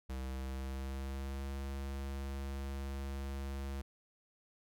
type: tone with pitch glide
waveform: square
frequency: 65.41 to 68.46 Hz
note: C2 to C#2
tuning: 0 to -21 cents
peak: -39 dBFS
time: 0.09-3.82 s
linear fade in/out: 10 ms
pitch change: +79 cents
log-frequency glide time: 0.2-1.5 s
effects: none